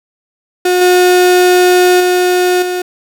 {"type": "tone with level steps", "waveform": "35% pulse", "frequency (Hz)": 361.3, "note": "F#4", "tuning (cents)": -41, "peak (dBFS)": [-7, -4, -7, -13], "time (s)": [0.65, 2.82], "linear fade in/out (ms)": 5, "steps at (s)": [0.81, 2, 2.62], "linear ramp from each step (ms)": 5, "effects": []}